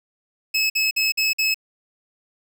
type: tone bursts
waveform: 25% pulse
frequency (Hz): 2588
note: E7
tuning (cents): -32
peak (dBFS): -14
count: 5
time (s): 0.54-1.544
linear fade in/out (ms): 10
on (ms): 160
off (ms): 51
effects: none